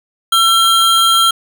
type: tone pair together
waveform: square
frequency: 1347 / 3210 Hz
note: E6 / G7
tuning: +37 / +40 cents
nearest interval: octave + minor third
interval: 1503 cents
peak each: -12 / -12 dBFS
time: 0.32-1.31 s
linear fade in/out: 5 ms
effects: none